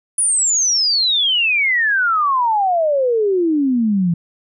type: exponential sweep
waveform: sine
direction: down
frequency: 9956 to 164.81 Hz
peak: -13 dBFS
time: 0.18-4.14 s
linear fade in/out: 5 ms
effects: none